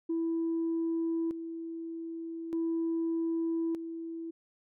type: tone with tremolo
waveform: sine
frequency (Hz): 330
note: E4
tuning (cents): +2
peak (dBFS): -27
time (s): 0.09-4.31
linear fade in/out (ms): 10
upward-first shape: square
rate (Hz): 0.41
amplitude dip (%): 65
effects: tanh soft clip ceiling -25 dBFS